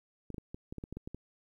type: clicks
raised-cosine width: 3 ms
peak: -28 dBFS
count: 11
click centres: 0.303 / 0.344 / 0.382 / 0.545 / 0.725 / 0.783 / 0.839 / 0.926 / 0.97 / 1.075 / 1.146 s
effects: 11-bit